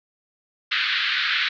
pink band-pass noise, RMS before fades -23 dBFS, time 0.71-1.49 s, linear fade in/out 10 ms, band 1400 to 4200 Hz, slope 48 dB/octave, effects none

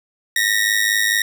sawtooth ring-modulated tone, 1878 Hz, A#6, 12 cents sharp, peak -9 dBFS, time 0.36-1.22 s, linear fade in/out 2 ms, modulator 52.3 Hz, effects none

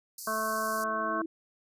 white high-pass noise, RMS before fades -40 dBFS, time 0.18-0.84 s, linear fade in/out 2 ms, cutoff 4400 Hz, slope 96 dB/octave
harmonic tone, 218.8 Hz, A3, 9 cents flat, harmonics 1 / 2 / 3 / 5 / 6 / 7, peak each -40 / -41 / -35 / -31 / -40 / -36 dBFS, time 0.27-1.22 s, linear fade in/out 5 ms
sine tone with exponential growth, 325.7 Hz, E4, 21 cents flat, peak -31 dBFS, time 0.43-1.26 s, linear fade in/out 5 ms, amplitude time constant 180 ms
effects resampled to 32000 Hz

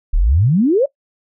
sine exponential sweep, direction up, 32.7 to 597 Hz, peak -10 dBFS, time 0.13-0.86 s, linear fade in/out 10 ms, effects noise-tail reverb RT60 0.1 s tail -19 dB re dry

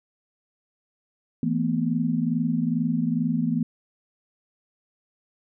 sine chord, E suspended fourth, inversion none, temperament equal with one note detuned, 164.81 / 224.5 / 246.9 Hz, E3 / A3 / B3, 0 / +35 / 0 cents, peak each -26 / -26 / -25 dBFS, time 1.43-3.63 s, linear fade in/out 2 ms, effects none

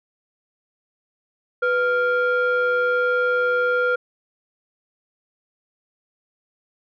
sine tone pair together, 495.6 / 1396.9 Hz, B4 / F6, +6 / 0 cents, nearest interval octave + tritone, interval 1794 cents, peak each -18 dBFS, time 1.62-3.96 s, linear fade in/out 10 ms, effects tanh soft clip ceiling -14 dBFS

